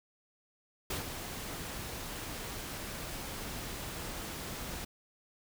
pink noise with ADSR envelope, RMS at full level -34 dBFS, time 0.9-4.85 s, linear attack 6 ms, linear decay 120 ms, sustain -7 dB, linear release 8 ms, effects none

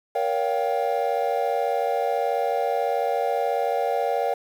triangle chord, G half-diminished seventh, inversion first, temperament just, 470.4 / 564.5 / 705.6 / 784 Hz, Bb4 / Db5 / F5 / G5, +16 / +31 / +18 / 0 cents, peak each -25 dBFS, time 0.15-4.34 s, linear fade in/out 5 ms, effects 8-bit

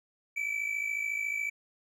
triangle tone pair together, 2295 / 2349 Hz, D7 / D7, -40 / 0 cents, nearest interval unison, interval 40 cents, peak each -30 / -34 dBFS, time 0.36-1.5 s, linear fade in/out 10 ms, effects none

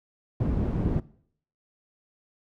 white low-pass noise, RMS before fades -26 dBFS, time 0.4-1 s, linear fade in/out 5 ms, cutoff 200 Hz, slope 12 dB/octave, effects noise-tail reverb RT60 0.6 s tail -20 dB re dry

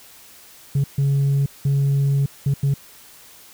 sine tone bursts at uneven times, 139.3 Hz, C#3, 9 cents sharp, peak -13 dBFS, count 5, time 0.75-0.84 / 0.98-1.46 / 1.65-2.26 / 2.46-2.54 / 2.63-2.74 s, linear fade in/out 5 ms, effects tanh soft clip ceiling -14 dBFS + white hiss -46 dBFS RMS until 3.53 s

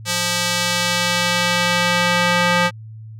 square tone with band-pass filter sweep, 175.9 Hz, F3, 13 cents sharp, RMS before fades -18 dBFS, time 0.05-2.71 s, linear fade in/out 50 ms, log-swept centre 5800 to 1900 Hz, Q 0.73, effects added 110 Hz sine -33 dBFS peak until 3.19 s

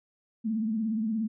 sine tone with vibrato, 220 Hz, A3, in tune, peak -26 dBFS, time 0.44-1.28 s, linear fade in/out 20 ms, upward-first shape triangle, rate 17 Hz, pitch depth 98 cents each way, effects none

